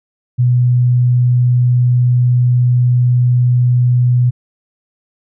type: tone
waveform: sine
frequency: 123.47 Hz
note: B2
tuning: in tune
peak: -8 dBFS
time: 0.38-4.31 s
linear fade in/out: 20 ms
effects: none